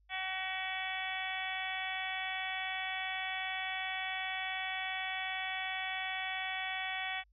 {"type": "harmonic tone", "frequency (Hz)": 377.3, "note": "F#4", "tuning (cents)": 34, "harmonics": [2, 3, 4, 5, 6, 7, 8, 9], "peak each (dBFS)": [-41, -50, -46, -41, -41, -46, -48, -44], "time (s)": [0.09, 7.24], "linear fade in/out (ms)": 50, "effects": ["added 50 Hz sine -65 dBFS peak until 7.32 s"]}